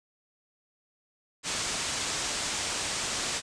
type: low-pass noise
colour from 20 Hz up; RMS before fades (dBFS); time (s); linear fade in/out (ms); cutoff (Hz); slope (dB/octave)
white; -32; 1.43-3.42; 50; 8500; 48
effects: none